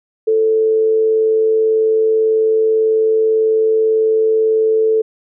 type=tone with amplitude modulation; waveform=sine; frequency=440 Hz; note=A4; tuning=in tune; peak=-9 dBFS; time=0.27-5.02 s; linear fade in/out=10 ms; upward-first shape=sine; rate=98.2 Hz; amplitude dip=30%; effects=none